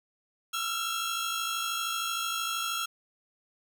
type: tone cluster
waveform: sawtooth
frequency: 1323 / 1376 / 3279 Hz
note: E6 / F6 / G#7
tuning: +6 / -26 / -23 cents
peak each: -31 dBFS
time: 0.53-2.86 s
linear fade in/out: 10 ms
effects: none